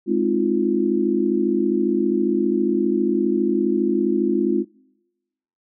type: chord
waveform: sine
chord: F minor seventh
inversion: first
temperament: just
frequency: 209.5 / 261.9 / 314.3 / 349.2 Hz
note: Ab3 / C4 / Eb4 / F4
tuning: +15 / +2 / +18 / 0 cents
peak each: -23 / -23 / -24 / -20 dBFS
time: 0.06-4.65 s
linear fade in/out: 50 ms
effects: noise-tail reverb RT60 1.0 s tail -25 dB re dry